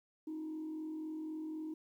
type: tone with frequency modulation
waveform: sine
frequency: 313.6 Hz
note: D#4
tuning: 14 cents sharp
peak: -38 dBFS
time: 0.27-1.74 s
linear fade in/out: 5 ms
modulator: 43.9 Hz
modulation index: 0.34
effects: tanh soft clip ceiling -36 dBFS + 12-bit